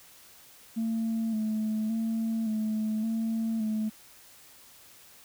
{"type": "tone with vibrato", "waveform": "sine", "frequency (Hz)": 220.8, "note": "A3", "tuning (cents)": 6, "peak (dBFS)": -25, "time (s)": [0.76, 3.9], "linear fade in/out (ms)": 20, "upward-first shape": "square", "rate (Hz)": 0.88, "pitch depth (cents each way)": 33, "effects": ["tanh soft clip ceiling -24 dBFS", "white hiss -54 dBFS RMS until 5.24 s"]}